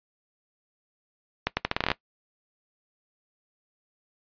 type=accelerating click train; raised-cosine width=0.3 ms; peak=-7 dBFS; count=11; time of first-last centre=1.47-1.916 s; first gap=100 ms; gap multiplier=0.8; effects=noise-tail reverb RT60 0.1 s tail -19 dB re dry + resampled to 11025 Hz